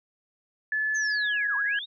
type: tone with pitch glide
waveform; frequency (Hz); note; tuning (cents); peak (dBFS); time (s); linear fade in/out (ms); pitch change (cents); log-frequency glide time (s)
sine; 1727 to 1656.6; A6 to G#6; -33 to -5; -24; 0.72-1.79; 2; -72; 0.93-1.56
type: linear two-way sweep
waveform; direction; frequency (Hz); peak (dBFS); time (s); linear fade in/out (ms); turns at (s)
sine; down then up; 6510 to 929 to 3858; -33; 0.94-1.86; 20; 1.56
effects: none